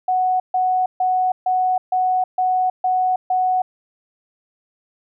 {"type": "tone bursts", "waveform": "sine", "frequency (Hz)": 740, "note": "F#5", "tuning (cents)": 0, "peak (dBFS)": -15, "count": 8, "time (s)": [0.08, 3.62], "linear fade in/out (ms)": 5, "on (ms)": 320, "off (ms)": 140, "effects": []}